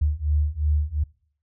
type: beating tone pair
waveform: sine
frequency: 73.42 / 76.22 Hz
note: D2 / D#2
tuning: 0 / -35 cents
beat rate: 2.8 Hz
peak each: -23 / -22 dBFS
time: 0.01-1.04 s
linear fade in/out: 10 ms
effects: noise-tail reverb RT60 0.6 s tail -25 dB re dry